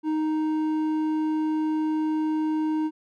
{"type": "tone with hard clipping", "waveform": "sine", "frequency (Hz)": 311.1, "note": "D#4", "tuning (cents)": 0, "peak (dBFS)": -24, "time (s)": [0.03, 2.91], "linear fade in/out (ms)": 50, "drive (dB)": 6, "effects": []}